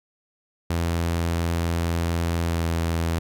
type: tone with pitch glide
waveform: sawtooth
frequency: 84.3 to 83.14 Hz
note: E2 to E2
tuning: +39 to +15 cents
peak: -18 dBFS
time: 0.7-3.19 s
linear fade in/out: 5 ms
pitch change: -24 cents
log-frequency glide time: 2.44-2.63 s
effects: none